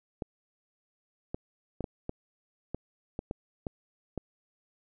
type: clicks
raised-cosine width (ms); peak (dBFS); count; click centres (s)
2; -20; 10; 0.222 / 1.345 / 1.807 / 1.842 / 2.094 / 2.746 / 3.191 / 3.311 / 3.668 / 4.177
effects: none